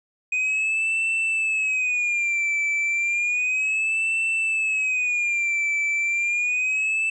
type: tone with vibrato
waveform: triangle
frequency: 2489 Hz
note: D#7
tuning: in tune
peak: -19 dBFS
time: 0.32-7.1 s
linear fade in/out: 5 ms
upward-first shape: sine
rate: 0.32 Hz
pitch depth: 120 cents each way
effects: resampled to 22050 Hz

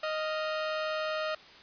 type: tone pair together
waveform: sawtooth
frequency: 622.3 / 1397.8 Hz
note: D#5 / F6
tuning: 0 / +1 cents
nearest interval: octave + major second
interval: 1401 cents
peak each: -27 / -35 dBFS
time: 0.03-1.35 s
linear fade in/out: 5 ms
effects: white hiss -52 dBFS RMS until 1.62 s + resampled to 11025 Hz

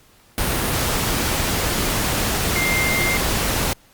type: tone in noise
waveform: sine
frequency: 2100 Hz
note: C7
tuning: 6 cents sharp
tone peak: -20 dBFS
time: 2.56-3.17 s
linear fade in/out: 0 ms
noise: pink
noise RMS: -21 dBFS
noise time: 0.38-3.73 s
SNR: -2 dB
effects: pink hiss -53 dBFS RMS until 3.93 s + Opus 48 kbps

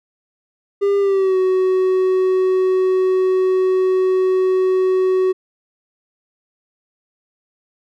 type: tone with pitch glide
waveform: triangle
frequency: 400.4 to 373.6 Hz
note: G4 to F#4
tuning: +37 to +17 cents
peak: -11 dBFS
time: 0.81-5.33 s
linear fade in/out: 20 ms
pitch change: -120 cents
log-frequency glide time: 0.99-1.37 s
effects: none

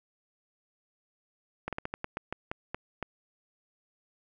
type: slowing click train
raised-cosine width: 0.5 ms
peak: -18 dBFS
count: 11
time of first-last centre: 1.68-3.027 s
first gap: 47 ms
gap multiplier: 1.22
effects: none

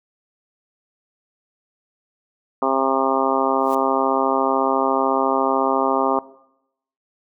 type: harmonic tone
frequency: 134 Hz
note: C3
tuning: 42 cents sharp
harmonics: 2 / 3 / 4 / 5 / 6 / 7 / 8 / 9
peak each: -25 / -25 / -25 / -25 / -25 / -25 / -25 / -25 dBFS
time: 2.62-6.19 s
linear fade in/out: 2 ms
type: noise with exponential growth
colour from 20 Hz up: white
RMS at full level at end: -36 dBFS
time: 3.57-3.75 s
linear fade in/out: 5 ms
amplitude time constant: 39 ms
effects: noise-tail reverb RT60 0.8 s tail -19 dB re dry

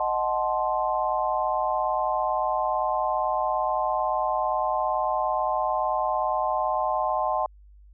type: chord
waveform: sine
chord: D# diminished seventh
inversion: none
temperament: equal with one note detuned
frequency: 622.3 / 740 / 869.4 / 1046.5 Hz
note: D#5 / F#5 / A5 / C6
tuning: 0 / 0 / -21 / 0 cents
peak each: -28 dBFS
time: 0-7.46 s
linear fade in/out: 2 ms
effects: added 50 Hz sine -48 dBFS peak until 7.93 s

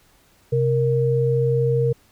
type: tone pair together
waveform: sine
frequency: 130.81 / 466.2 Hz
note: C3 / A#4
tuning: 0 / 0 cents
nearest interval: octave + minor seventh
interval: 2200 cents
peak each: -19 dBFS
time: 0.52-1.93 s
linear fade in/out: 10 ms
effects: pink hiss -57 dBFS RMS until 2.11 s

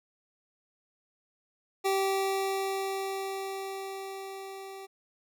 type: tone with level ramp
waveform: 25% pulse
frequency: 387.9 Hz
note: G4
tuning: 18 cents flat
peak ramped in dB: -21 to -38 dBFS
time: 1.84-4.87 s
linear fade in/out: 20 ms
effects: none

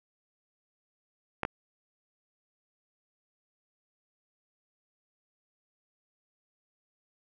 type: clicks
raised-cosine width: 0.5 ms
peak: -14 dBFS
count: 2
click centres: 1.433 / 1.451 s
effects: none

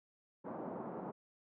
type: band-pass noise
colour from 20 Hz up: pink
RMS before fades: -44 dBFS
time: 0.44-1.12 s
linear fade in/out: 20 ms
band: 170 to 1000 Hz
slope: 24 dB/octave
effects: none

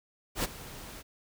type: noise with ADSR envelope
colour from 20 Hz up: pink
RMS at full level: -28 dBFS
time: 0.35-1.03 s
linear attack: 88 ms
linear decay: 25 ms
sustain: -17 dB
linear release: 27 ms
effects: none

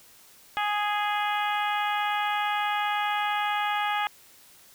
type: harmonic tone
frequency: 415.3 Hz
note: G#4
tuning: in tune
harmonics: 2 / 3 / 4 / 5 / 6 / 7 / 8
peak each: -27 / -31 / -33 / -35 / -37 / -38 / -39 dBFS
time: 0.57-4.07 s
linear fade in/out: 0 ms
effects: white hiss -54 dBFS RMS until 4.74 s

